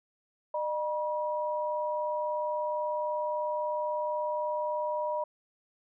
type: tone pair together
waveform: sine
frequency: 606.7 / 963 Hz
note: D#5 / B5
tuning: -44 / -44 cents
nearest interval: minor sixth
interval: 800 cents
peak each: -31 / -32 dBFS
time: 0.54-5.24 s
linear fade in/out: 5 ms
effects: none